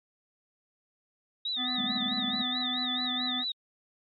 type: tone with vibrato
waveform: sine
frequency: 3717 Hz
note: A#7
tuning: 6 cents flat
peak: -29 dBFS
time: 1.45-3.52 s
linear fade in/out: 5 ms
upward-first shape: sine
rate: 4.6 Hz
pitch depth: 120 cents each way
type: harmonic tone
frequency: 250 Hz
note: B3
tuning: 21 cents sharp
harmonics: 1 / 3 / 5 / 7 / 8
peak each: -35 / -40 / -42 / -43 / -44 dBFS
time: 1.56-3.45 s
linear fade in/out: 50 ms
type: tone bursts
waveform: triangle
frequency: 214.6 Hz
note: A3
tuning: 43 cents flat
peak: -30 dBFS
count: 12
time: 1.78-2.419 s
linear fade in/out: 5 ms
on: 34 ms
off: 21 ms
effects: MP3 32 kbps